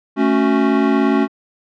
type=chord; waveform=square; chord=F# minor; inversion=first; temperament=equal; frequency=220 / 277.2 / 370 Hz; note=A3 / C#4 / F#4; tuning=0 / 0 / 0 cents; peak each=-18 / -16 / -20 dBFS; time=0.16-1.28 s; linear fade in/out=50 ms; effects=low-pass 2000 Hz 12 dB/octave